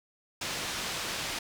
white low-pass noise, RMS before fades -35 dBFS, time 0.41-1.39 s, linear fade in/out 5 ms, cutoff 5200 Hz, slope 12 dB/octave, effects none

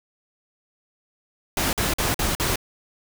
pink noise bursts, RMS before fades -23 dBFS, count 5, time 1.57-2.558 s, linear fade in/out 2 ms, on 160 ms, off 47 ms, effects none

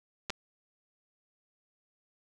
clicks, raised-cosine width 0.2 ms, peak -17 dBFS, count 2, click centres 0.298 / 0.303 s, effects none

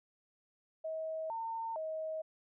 sine tone with pitch steps, 638 / 907 / 633 Hz, D#5 / A#5 / D#5, +43 / -48 / +30 cents, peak -36 dBFS, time 0.84-2.22 s, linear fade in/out 10 ms, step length 460 ms, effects none

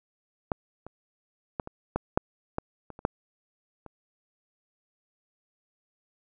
clicks, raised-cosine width 1 ms, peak -12 / -27 / -15 / -24 / -12 / -7 / -14 / -27 / -30 / -9 / -29 dBFS, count 11, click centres 0.518 / 0.866 / 1.598 / 1.674 / 1.96 / 2.175 / 2.584 / 2.903 / 2.991 / 3.051 / 3.863 s, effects none

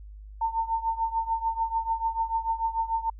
sine tone with tremolo, 905 Hz, A5, 48 cents sharp, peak -21 dBFS, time 0.41-3.1 s, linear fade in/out 5 ms, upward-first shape triangle, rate 6.8 Hz, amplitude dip 90%, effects added 51 Hz sine -41 dBFS peak until 3.19 s

